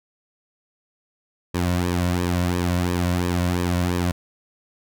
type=tone with flanger; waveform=sawtooth; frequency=88.6 Hz; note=F2; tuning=25 cents sharp; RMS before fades=-22 dBFS; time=1.54-4.12 s; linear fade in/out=10 ms; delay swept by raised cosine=1.4 to 2.5 ms; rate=2.9 Hz; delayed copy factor=-0.7; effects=none